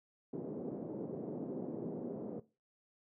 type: band-pass noise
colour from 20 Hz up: white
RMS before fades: -42 dBFS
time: 0.33-2.4 s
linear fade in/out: 5 ms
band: 160 to 450 Hz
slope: 24 dB/octave
effects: noise-tail reverb RT60 0.3 s tail -18 dB re dry